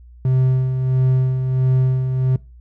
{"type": "tone with tremolo", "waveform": "triangle", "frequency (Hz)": 129.6, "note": "C3", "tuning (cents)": -16, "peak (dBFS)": -10, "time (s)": [0.25, 2.36], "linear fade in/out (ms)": 2, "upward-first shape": "sine", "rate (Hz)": 1.5, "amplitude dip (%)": 50, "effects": ["noise-tail reverb RT60 0.3 s tail -23 dB re dry", "added 60 Hz sine -40 dBFS peak until 2.6 s"]}